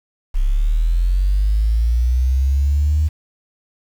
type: linear sweep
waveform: sine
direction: up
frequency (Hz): 32.17 to 77.6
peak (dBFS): -12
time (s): 0.34-3.09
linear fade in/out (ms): 20
effects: tanh soft clip ceiling -8 dBFS + 7-bit